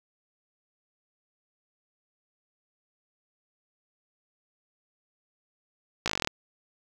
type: slowing click train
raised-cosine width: 0.2 ms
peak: -9 dBFS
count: 11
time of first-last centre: 6.06-6.274 s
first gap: 17 ms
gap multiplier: 1.05
effects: 8-bit